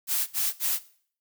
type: noise bursts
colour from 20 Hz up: blue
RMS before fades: -26 dBFS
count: 3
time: 0.07-0.794 s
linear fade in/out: 50 ms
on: 200 ms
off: 62 ms
effects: noise-tail reverb RT60 0.5 s tail -17 dB re dry